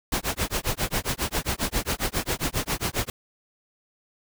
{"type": "noise with tremolo", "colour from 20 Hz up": "pink", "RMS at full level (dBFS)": -24, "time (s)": [0.12, 3.1], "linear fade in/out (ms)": 2, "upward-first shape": "sine", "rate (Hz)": 7.4, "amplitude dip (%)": 100, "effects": []}